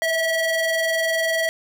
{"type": "ring-modulated tone", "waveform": "square", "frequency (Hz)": 645, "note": "E5", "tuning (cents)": -38, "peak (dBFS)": -17, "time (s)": [0.02, 1.49], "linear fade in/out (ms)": 0, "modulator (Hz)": 1300, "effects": []}